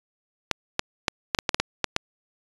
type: clicks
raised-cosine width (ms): 0.2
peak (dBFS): -3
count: 10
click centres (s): 0.513 / 0.794 / 1.082 / 1.348 / 1.388 / 1.492 / 1.545 / 1.6 / 1.843 / 1.964
effects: resampled to 22050 Hz